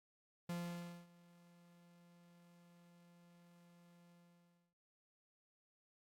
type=tone with ADSR envelope; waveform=45% pulse; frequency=173.2 Hz; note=F3; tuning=14 cents flat; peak=-40 dBFS; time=0.49-4.75 s; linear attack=5 ms; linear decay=570 ms; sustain=-24 dB; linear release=630 ms; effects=AAC 64 kbps